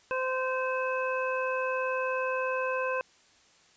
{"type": "harmonic tone", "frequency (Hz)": 517, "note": "C5", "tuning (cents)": -21, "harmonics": [1, 2, 3, 5], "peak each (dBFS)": [-30, -33, -35, -37], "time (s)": [0.11, 3.01], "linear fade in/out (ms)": 0, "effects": ["white hiss -61 dBFS RMS until 3.76 s", "resampled to 16000 Hz"]}